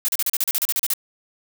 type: noise bursts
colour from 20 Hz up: blue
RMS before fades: -21 dBFS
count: 13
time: 0.05-0.936 s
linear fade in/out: 0 ms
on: 34 ms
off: 37 ms
effects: none